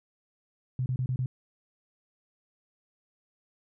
sine tone bursts, 127.9 Hz, C3, 39 cents flat, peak -26 dBFS, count 5, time 0.79-1.26 s, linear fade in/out 2 ms, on 70 ms, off 30 ms, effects none

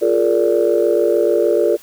sine chord, Bb dominant seventh, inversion second, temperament just, 349.6 / 419.5 / 466.2 / 582.7 Hz, F4 / Ab4 / Bb4 / D5, +2 / +17 / 0 / -14 cents, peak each -17 dBFS, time 0.01-1.77 s, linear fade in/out 20 ms, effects tanh soft clip ceiling -3 dBFS + white hiss -44 dBFS RMS until 1.82 s

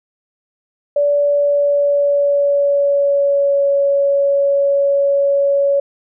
sine tone with pitch glide, 577 to 560.6 Hz, D5 to C#5, -31 to +19 cents, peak -11 dBFS, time 0.96-5.8 s, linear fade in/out 5 ms, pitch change -50 cents, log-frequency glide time 1.12-3.67 s, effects none

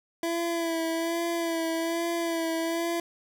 25% pulse tone with vibrato, 333.2 Hz, E4, 19 cents sharp, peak -23 dBFS, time 0.23-3 s, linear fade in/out 2 ms, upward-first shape sine, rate 1.2 Hz, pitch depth 32 cents each way, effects none

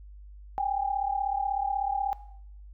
sine tone pair together, 784 / 820.3 Hz, G5 / G#5, 0 / -22 cents, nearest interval minor second, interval 78 cents, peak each -28 / -29 dBFS, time 0.58-2.13 s, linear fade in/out 0 ms, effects noise-tail reverb RT60 0.7 s tail -17 dB re dry + added 50 Hz sine -44 dBFS peak until 2.73 s

